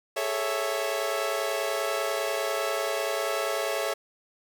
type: chord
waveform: sawtooth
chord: A major seventh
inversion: third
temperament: equal with one note detuned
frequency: 409.8 / 440 / 554.4 / 659.3 Hz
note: G#4 / A4 / C#5 / E5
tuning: -23 / 0 / 0 / 0 cents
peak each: -31 / -30 / -27 / -27 dBFS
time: 0.16-3.94 s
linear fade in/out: 10 ms
effects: none